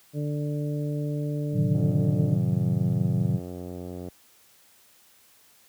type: harmonic tone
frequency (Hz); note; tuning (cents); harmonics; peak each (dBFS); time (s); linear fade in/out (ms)
147.3; D3; +6; 1 / 2 / 3 / 4; -27 / -33 / -37 / -39; 0.13-2.38; 50
type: chord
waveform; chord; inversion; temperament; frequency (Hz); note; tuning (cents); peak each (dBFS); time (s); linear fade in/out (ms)
sine; A diminished seventh; none; equal; 110 / 130.81 / 155.56 / 185; A2 / C3 / Eb3 / Gb3; 0 / 0 / 0 / 0; -27; 1.52-3.4; 50
type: click train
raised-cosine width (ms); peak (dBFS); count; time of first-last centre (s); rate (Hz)
2; -24; 210; 1.75-4.085; 89.5
effects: white hiss -58 dBFS RMS until 5.68 s + high-pass 60 Hz 12 dB/octave